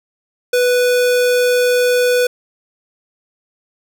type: tone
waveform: square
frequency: 493.9 Hz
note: B4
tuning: in tune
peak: -12 dBFS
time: 0.53-2.27 s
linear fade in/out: 5 ms
effects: none